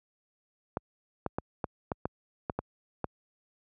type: clicks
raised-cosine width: 1 ms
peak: -16 dBFS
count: 9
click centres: 0.771 / 1.263 / 1.385 / 1.642 / 1.918 / 2.055 / 2.498 / 2.59 / 3.043 s
effects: high-pass 60 Hz 12 dB/octave